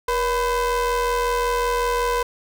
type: ring-modulated tone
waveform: square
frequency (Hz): 260.9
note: C4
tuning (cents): -5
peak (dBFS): -17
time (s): 0.08-2.23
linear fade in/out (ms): 5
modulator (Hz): 740
effects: none